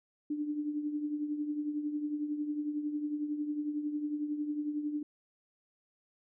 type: tone with tremolo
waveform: sine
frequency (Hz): 297.1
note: D4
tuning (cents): +20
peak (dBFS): -29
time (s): 0.3-5.03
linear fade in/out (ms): 5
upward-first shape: triangle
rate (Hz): 11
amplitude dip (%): 65
effects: none